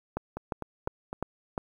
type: two click trains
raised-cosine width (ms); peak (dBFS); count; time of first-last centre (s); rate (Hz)
1; -21 / -16; 4 / 5; 0.37-1.129 / 0.17-1.578; 3.95 / 2.84
effects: 9-bit